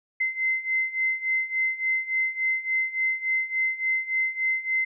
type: beating tone pair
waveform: sine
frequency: 2064 / 2067.5 Hz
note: C7 / C7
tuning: -24 / -21 cents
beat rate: 3.5 Hz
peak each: -28 / -25 dBFS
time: 0.2-4.85 s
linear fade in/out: 10 ms
effects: none